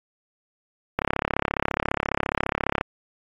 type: click train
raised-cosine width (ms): 0.5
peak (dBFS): -6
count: 64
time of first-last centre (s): 0.99-2.811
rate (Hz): 34.6
effects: AAC 32 kbps